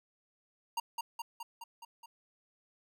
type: tone with echo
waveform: square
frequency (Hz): 932.3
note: A#5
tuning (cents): 0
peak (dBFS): -32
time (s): 0.77-0.8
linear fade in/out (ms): 5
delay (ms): 210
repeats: 6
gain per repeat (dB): -3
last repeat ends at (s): 2.06
effects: none